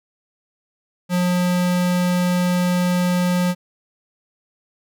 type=tone; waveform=square; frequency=178.9 Hz; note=F3; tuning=42 cents sharp; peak=-17 dBFS; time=1.09-3.55 s; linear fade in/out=50 ms; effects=none